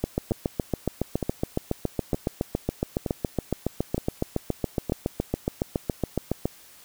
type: two click trains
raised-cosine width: 2 ms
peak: -13 / -10 dBFS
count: 6 / 47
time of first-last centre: 0.31-4.897 / 0.04-6.456 s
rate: 1.09 / 7.17 Hz
effects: white hiss -51 dBFS RMS until 6.84 s